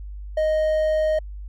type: tone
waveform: triangle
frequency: 622.3 Hz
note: D#5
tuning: in tune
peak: -16 dBFS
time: 0.37-1.19 s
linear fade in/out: 5 ms
effects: added 50 Hz sine -32 dBFS peak until 1.48 s